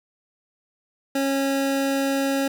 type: tone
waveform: 25% pulse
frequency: 273.7 Hz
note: C#4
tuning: 22 cents flat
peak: -17 dBFS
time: 1.15-2.48 s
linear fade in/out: 5 ms
effects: none